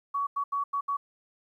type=tone bursts at uneven times; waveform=sine; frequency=1126 Hz; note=C#6; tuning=27 cents sharp; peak=-26 dBFS; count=5; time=0.14-0.27 / 0.36-0.44 / 0.52-0.64 / 0.73-0.81 / 0.88-0.97 s; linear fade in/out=10 ms; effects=11-bit